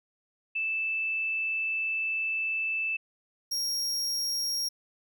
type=tone pair in turn; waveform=sine / 40% pulse; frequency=2637 / 5588 Hz; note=E7 / F8; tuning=0 / 0 cents; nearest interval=octave + minor second; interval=1300 cents; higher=second; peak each=-27 dBFS; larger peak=neither; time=0.55-2.97 / 3.51-4.69 s; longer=first; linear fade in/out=10 ms; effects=none